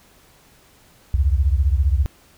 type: beating tone pair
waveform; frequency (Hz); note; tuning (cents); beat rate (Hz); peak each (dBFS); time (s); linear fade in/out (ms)
sine; 65.41 / 80.41; C2 / E2; 0 / -42; 15; -16 / -19; 1.14-2.06; 0
effects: pink hiss -53 dBFS RMS until 2.37 s